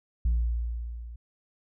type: tone with level ramp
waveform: sine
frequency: 58.27 Hz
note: A#1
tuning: in tune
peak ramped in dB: -18 to -39 dBFS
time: 0.25-1.16 s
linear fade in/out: 5 ms
effects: tanh soft clip ceiling -20 dBFS